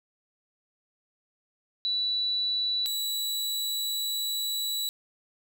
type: tone pair in turn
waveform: sine / sawtooth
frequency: 3951 / 3931 Hz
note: B7 / B7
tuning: 0 / -9 cents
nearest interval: unison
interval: 9 cents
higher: first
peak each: -25 dBFS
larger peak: neither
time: 1.85-2.86 / 2.86-4.89 s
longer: second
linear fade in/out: 0 ms
effects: none